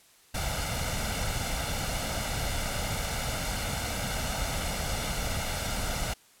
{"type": "noise with comb filter", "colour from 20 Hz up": "pink", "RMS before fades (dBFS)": -31, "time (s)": [0.34, 6.14], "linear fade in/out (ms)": 10, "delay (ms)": 1.4, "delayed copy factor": 0.6, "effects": ["white hiss -59 dBFS RMS until 6.4 s", "low-pass 12000 Hz 12 dB/octave"]}